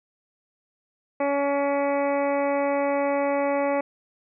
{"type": "harmonic tone", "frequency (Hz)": 282, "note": "C#4", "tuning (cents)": 30, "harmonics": [1, 2, 3, 4, 5, 6, 7, 8, 9], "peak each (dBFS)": [-28, -23, -29, -34, -41, -45, -37, -38, -44], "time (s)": [1.2, 3.81], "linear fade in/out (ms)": 5, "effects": []}